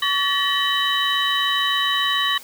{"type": "tone cluster", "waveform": "sine", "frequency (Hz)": [1131, 1760, 1907, 3029, 3842], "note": ["C#6", "A6", "A#6", "F#7", "B7"], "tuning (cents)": [34, 0, 39, 40, -48], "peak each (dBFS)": [-23, -27, -25, -22, -24], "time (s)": [0.02, 2.38], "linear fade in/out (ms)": 5, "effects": ["tanh soft clip ceiling -8 dBFS", "white hiss -42 dBFS RMS until 2.43 s"]}